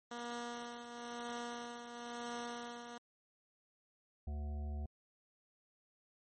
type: tone with tremolo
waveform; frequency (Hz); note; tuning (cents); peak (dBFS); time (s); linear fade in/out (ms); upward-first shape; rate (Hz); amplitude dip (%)
10% pulse; 238.6; A#3; +41; -32; 0.11-2.98; 5; triangle; 1; 60
type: harmonic tone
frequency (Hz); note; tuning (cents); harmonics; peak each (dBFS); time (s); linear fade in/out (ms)
73.42; D2; 0; 1 / 3 / 5 / 7 / 9 / 10; -38 / -51 / -59 / -64 / -60 / -58; 4.27-4.86; 5
effects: MP3 32 kbps